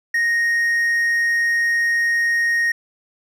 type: tone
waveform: triangle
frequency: 1864.7 Hz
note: A#6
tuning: in tune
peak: -14 dBFS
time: 0.14-2.72 s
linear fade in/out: 5 ms
effects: none